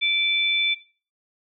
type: tone pair together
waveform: sine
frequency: 2340 / 3506 Hz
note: D7 / A7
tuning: -7 / -7 cents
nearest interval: perfect fifth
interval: 700 cents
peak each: -22 dBFS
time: 0.01-0.75 s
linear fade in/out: 20 ms
effects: noise-tail reverb RT60 0.4 s tail -18 dB re dry